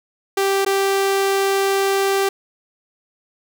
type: tone with dropouts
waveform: sawtooth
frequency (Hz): 391.6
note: G4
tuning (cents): -2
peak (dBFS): -12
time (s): 0.37-2.29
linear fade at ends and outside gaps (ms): 5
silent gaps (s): 0.649-0.662
effects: none